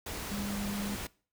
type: tone in noise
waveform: sine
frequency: 202.5 Hz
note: G#3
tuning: 43 cents flat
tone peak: -34 dBFS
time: 0.31-0.95 s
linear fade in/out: 5 ms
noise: pink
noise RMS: -39 dBFS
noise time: 0.06-1.07 s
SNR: +2 dB
effects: noise-tail reverb RT60 0.4 s tail -22 dB re dry